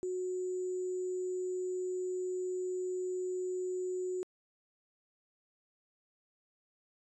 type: tone with sample-and-hold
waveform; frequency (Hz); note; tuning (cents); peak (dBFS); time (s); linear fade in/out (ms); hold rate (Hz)
sine; 367.2; F#4; -13; -33; 0.03-4.23; 0; 7350
effects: resampled to 24000 Hz